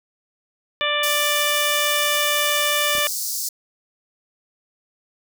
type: harmonic tone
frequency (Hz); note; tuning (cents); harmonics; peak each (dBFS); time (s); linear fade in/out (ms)
589; D5; +5; 1 / 2 / 3 / 4 / 5 / 6; -26 / -26 / -26 / -26 / -26 / -26; 0.81-3.07; 0
type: high-pass noise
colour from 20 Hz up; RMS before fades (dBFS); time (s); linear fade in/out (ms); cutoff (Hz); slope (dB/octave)
pink; -26; 1.03-3.49; 5; 4700; 48
type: clicks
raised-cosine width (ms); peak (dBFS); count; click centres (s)
2; -24; 2; 2.952 / 2.983
effects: none